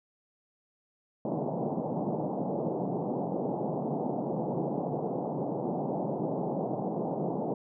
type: band-pass noise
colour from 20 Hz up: pink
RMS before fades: -32 dBFS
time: 1.25-7.54 s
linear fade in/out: 2 ms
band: 140 to 850 Hz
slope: 48 dB/octave
effects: none